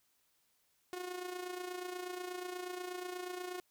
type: tone with amplitude modulation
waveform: sawtooth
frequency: 361.4 Hz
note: F#4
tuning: 41 cents flat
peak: -34 dBFS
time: 0.93-3.6 s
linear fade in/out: 0 ms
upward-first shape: sine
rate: 28.3 Hz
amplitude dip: 60%
effects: white hiss -75 dBFS RMS until 3.7 s